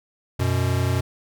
square tone pair together, 92.23 / 123.2 Hz, F#2 / B2, -5 / -4 cents, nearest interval perfect fourth, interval 501 cents, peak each -23 dBFS, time 0.39-1.01 s, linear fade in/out 10 ms, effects none

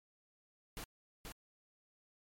pink noise with echo, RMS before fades -45 dBFS, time 0.77-0.84 s, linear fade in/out 0 ms, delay 480 ms, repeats 1, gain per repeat -3 dB, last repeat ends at 1.32 s, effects MP3 64 kbps

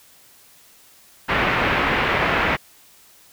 white low-pass noise, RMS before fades -20 dBFS, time 1.28-2.57 s, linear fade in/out 20 ms, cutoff 2400 Hz, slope 24 dB/octave, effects white hiss -51 dBFS RMS until 3.32 s

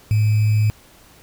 sine tone with sample-and-hold, 107 Hz, A2, 48 cents flat, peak -13 dBFS, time 0.11-0.7 s, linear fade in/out 0 ms, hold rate 2450 Hz, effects pink hiss -49 dBFS RMS until 1.22 s

